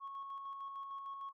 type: tone with tremolo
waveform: sine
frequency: 1100 Hz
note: C#6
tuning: 14 cents flat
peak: -40 dBFS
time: 0-1.33 s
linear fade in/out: 50 ms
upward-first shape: square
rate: 6.6 Hz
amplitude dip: 35%
effects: tanh soft clip ceiling -39 dBFS